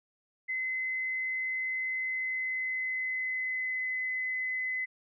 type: tone with pitch glide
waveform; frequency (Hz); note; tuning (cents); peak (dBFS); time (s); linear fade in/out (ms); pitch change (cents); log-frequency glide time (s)
sine; 2045 to 2027; C7 to B6; -40 to +45; -30; 0.48-4.86; 20; -15; 2-3.96
effects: none